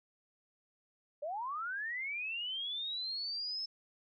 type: linear sweep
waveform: sine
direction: up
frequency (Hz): 557 to 5274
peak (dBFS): -36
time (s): 1.22-3.66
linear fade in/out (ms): 10
effects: none